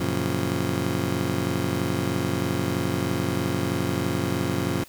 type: chord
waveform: 20% pulse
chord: Gb major seventh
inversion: none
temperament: just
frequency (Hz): 92.5 / 115.62 / 138.75 / 173.43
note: Gb2 / Bb2 / Db3 / F3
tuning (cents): 0 / -14 / +2 / -12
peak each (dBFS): -25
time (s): 0-4.84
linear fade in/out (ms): 5
effects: white hiss -50 dBFS RMS until 4.88 s